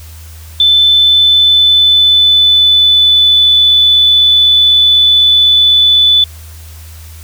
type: tone with pitch glide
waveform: sine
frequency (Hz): 3520 to 3484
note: A7 to A7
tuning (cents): 0 to -18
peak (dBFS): -4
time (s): 0.6-6.24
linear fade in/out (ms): 2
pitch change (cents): -18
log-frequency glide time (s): 0.9-3.53
effects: added 80 Hz sine -29 dBFS peak until 7.23 s + white hiss -38 dBFS RMS until 7.23 s